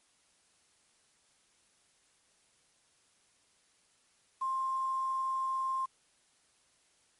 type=tone with quantisation; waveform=sine; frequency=1056 Hz; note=C6; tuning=16 cents sharp; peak=-30 dBFS; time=4.41-5.86 s; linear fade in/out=10 ms; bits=9; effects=white hiss -69 dBFS RMS until 7.19 s + MP3 48 kbps